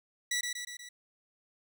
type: tone with echo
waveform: 15% pulse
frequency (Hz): 1955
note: B6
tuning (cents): -18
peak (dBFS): -23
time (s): 0.31-0.41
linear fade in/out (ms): 5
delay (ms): 120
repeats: 4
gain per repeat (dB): -4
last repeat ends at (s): 0.89
effects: none